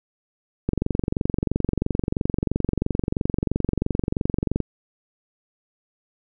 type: click train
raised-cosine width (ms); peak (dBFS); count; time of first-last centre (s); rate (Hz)
3; -8; 91; 0.69-4.603; 23
effects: none